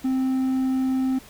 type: tone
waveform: triangle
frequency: 261.6 Hz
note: C4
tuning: in tune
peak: -18 dBFS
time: 0.04-1.19 s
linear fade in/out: 10 ms
effects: pink hiss -47 dBFS RMS until 1.29 s